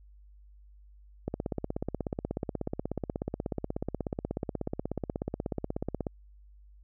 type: click train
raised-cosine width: 2 ms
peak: -18 dBFS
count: 80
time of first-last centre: 1.28-6.068 s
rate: 16.5 Hz
effects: added 50 Hz sine -52 dBFS peak until 6.83 s